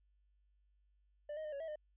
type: tone with pitch steps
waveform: triangle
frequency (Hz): 592 / 625 / 608 / 559 / 647 / 607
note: D5 / D#5 / D#5 / C#5 / E5 / D#5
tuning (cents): +14 / +8 / -40 / +14 / -32 / -43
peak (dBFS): -39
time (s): 1.29-1.758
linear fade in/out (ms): 5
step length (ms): 78
effects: added 50 Hz sine -70 dBFS peak until 1.96 s + resampled to 8000 Hz